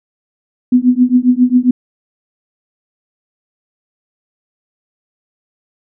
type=tone with tremolo; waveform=sine; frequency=249.3 Hz; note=B3; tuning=16 cents sharp; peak=-3 dBFS; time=0.72-1.71 s; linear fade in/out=5 ms; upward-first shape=triangle; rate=7.4 Hz; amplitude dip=100%; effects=none